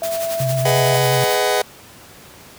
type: tone with pitch glide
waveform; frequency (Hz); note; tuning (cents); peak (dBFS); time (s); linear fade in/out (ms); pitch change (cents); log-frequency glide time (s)
sine; 664 to 659.8; E5 to E5; +12 to +1; -20; 0.02-0.96; 0; -11; 0.38-0.66
type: noise with tremolo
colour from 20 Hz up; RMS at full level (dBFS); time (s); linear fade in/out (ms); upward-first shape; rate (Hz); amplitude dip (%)
white; -27; 0.03-1.39; 5; sine; 11; 60
type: tone with vibrato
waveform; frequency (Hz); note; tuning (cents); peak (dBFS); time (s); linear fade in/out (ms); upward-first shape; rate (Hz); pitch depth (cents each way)
sine; 130.81; C3; 0; -18; 0.4-1.24; 2; sine; 8.5; 41
type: chord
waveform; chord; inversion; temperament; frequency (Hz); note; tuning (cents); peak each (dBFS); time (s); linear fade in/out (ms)
sawtooth; G# minor seventh; none; just; 415.3 / 498.4 / 623 / 747.5; G#4 / B4 / D#5 / F#5; 0 / +16 / +2 / +17; -17; 0.65-1.62; 5
effects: pink hiss -42 dBFS RMS until 2.58 s + high-pass 80 Hz 12 dB/octave